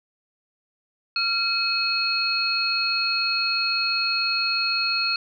sine tone cluster, 1377 / 2549 / 4314 Hz, F6 / D#7 / C#8, -25 / +41 / -48 cents, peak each -28 / -26 / -23 dBFS, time 1.16-5.16 s, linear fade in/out 2 ms, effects none

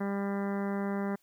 harmonic tone, 199.1 Hz, G3, 27 cents sharp, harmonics 1 / 2 / 3 / 4 / 5 / 6 / 7 / 8 / 9 / 10, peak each -31 / -37 / -41 / -43 / -45 / -47 / -48 / -49 / -50 / -51 dBFS, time 0-1.16 s, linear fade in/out 10 ms, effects white hiss -70 dBFS RMS until 1.22 s

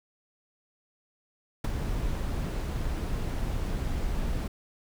brown noise with ADSR envelope, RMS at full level -23 dBFS, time 1.64-4.48 s, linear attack 6 ms, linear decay 17 ms, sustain -7 dB, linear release 7 ms, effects none

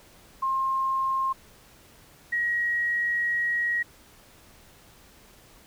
sine tone pair in turn, 1064 / 1899.2 Hz, C6 / A#6, +29 / +32 cents, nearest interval minor seventh, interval 1003 cents, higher second, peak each -23 dBFS, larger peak neither, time 0.42-1.33 / 2.32-3.83 s, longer second, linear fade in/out 10 ms, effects pink hiss -54 dBFS RMS until 5.66 s

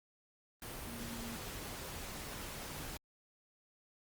sine tone in noise, 233.1 Hz, A#3, in tune, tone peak -46 dBFS, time 0.87-1.36 s, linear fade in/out 2 ms, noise pink, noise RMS -45 dBFS, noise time 0.62-2.97 s, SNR -4 dB, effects Opus 32 kbps

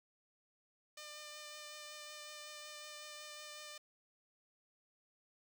5% pulse tone with vibrato, 600 Hz, D5, 37 cents sharp, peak -37 dBFS, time 0.97-3.78 s, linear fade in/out 5 ms, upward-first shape triangle, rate 5.4 Hz, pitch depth 14 cents each way, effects none

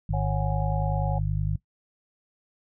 harmonic tone, 50.6 Hz, G#1, 44 cents flat, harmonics 1 / 2 / 3, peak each -28 / -28 / -28 dBFS, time 0.09-1.56 s, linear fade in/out 5 ms
sine chord, C# suspended fourth, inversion none, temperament equal with one note detuned, 551.5 / 740 / 830.6 Hz, C#5 / F#5 / G#5, -9 / 0 / 0 cents, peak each -34 dBFS, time 0.13-1.19 s, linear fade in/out 10 ms
effects noise-tail reverb RT60 0.1 s tail -18 dB re dry

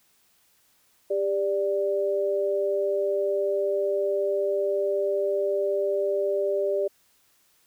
sine tone pair together, 398 / 587.3 Hz, G4 / D5, +26 / 0 cents, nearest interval perfect fifth, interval 674 cents, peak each -25 dBFS, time 1.1-6.88 s, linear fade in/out 10 ms, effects white hiss -64 dBFS RMS until 7.66 s

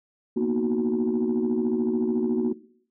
sine chord, B major seventh, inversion third, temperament equal, 233.1 / 246.9 / 311.1 / 370 Hz, A#3 / B3 / D#4 / F#4, 0 / 0 / 0 / 0 cents, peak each -24 / -28 / -30 / -24 dBFS, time 0.36-2.53 s, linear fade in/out 10 ms, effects noise-tail reverb RT60 0.6 s tail -19 dB re dry + tanh soft clip ceiling -16 dBFS

